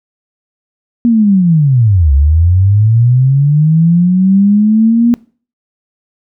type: linear two-way sweep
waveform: sine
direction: down then up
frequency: 240.4 to 67 to 240.4 Hz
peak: -5 dBFS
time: 1.05-5.14 s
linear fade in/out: 0 ms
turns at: 2.13 s
effects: noise-tail reverb RT60 0.4 s tail -22 dB re dry